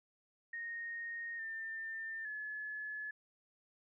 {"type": "tone with pitch steps", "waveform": "sine", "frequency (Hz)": [1857, 1797, 1712], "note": ["A#6", "A6", "A6"], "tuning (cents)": [-7, 36, -48], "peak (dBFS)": -40, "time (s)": [0.53, 3.11], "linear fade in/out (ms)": 5, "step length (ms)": 860, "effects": []}